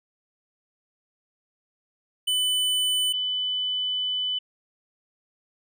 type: tone pair in turn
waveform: square / sine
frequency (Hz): 3000 / 3000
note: F#7 / F#7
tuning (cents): +23 / +23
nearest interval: unison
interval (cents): 0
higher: neither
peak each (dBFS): -22 / -24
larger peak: first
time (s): 2.27-3.13 / 3.13-4.39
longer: second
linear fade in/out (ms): 10
effects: none